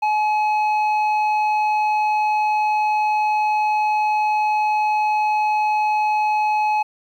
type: tone with low-pass filter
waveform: square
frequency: 850 Hz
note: G#5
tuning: 40 cents sharp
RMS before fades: -19 dBFS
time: 0.02-6.83 s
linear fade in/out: 10 ms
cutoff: 2000 Hz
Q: 1.5
effects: 9-bit